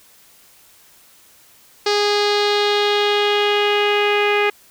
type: tone with low-pass filter sweep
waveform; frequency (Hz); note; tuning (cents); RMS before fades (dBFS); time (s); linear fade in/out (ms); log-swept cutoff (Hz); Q
sawtooth; 412.5; G#4; -12; -17; 1.86-4.5; 5; 4800 to 2400; 3.3
effects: white hiss -50 dBFS RMS until 4.7 s